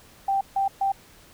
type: tone bursts at uneven times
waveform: sine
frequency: 784 Hz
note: G5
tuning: in tune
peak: -20 dBFS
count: 3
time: 0.28-0.41 / 0.56-0.68 / 0.81-0.92 s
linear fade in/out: 5 ms
effects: pink hiss -52 dBFS RMS until 1.33 s

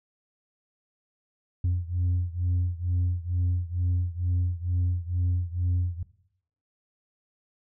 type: beating tone pair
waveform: sine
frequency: 88.1 / 90.3 Hz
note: F2 / F#2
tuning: +16 / -42 cents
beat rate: 2.2 Hz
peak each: -24 / -26 dBFS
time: 1.64-6.03 s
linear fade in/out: 5 ms
effects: noise-tail reverb RT60 0.7 s tail -18 dB re dry + tanh soft clip ceiling -20 dBFS

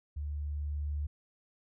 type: tone with level ramp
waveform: sine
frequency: 73.42 Hz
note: D2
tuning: in tune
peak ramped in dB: -34 to -31 dBFS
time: 0.16-1.07 s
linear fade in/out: 10 ms
effects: none

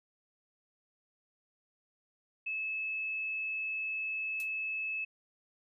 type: tone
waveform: sine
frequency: 2600 Hz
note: E7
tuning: 24 cents flat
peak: -33 dBFS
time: 2.46-5.05 s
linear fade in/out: 10 ms
type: noise with exponential decay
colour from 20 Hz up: blue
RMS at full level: -42 dBFS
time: 4.4-4.5 s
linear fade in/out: 0 ms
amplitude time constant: 21 ms
effects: resampled to 32000 Hz

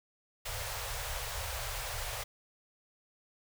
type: band-stop noise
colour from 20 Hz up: pink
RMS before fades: -38 dBFS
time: 0.45-2.24 s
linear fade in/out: 10 ms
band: 120 to 480 Hz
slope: 48 dB/octave
effects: none

